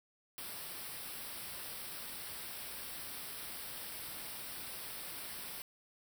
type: band-stop noise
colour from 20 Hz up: white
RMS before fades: -45 dBFS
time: 0.38-5.62 s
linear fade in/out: 0 ms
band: 5600 to 8100 Hz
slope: 96 dB/octave
effects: none